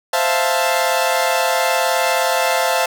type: chord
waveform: sawtooth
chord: F major seventh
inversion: second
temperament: equal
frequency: 523.3 / 659.3 / 698.5 / 880 Hz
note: C5 / E5 / F5 / A5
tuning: 0 / 0 / 0 / 0 cents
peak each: -17 dBFS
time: 0.13-2.86 s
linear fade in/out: 5 ms
effects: none